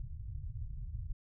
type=low-pass noise; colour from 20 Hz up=pink; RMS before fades=-41 dBFS; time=0-1.13 s; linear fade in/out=5 ms; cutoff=130 Hz; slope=48 dB/octave; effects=none